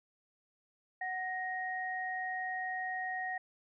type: tone pair together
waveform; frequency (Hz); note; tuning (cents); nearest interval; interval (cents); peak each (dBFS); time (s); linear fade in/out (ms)
sine; 743 / 1872.2; F#5 / A#6; +7 / +7; octave + major third; 1600; -38 / -37; 1.01-3.38; 5
effects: none